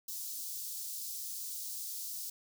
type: high-pass noise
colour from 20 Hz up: white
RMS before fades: -41 dBFS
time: 0.08-2.3 s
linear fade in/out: 5 ms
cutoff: 4600 Hz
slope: 24 dB/octave
effects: none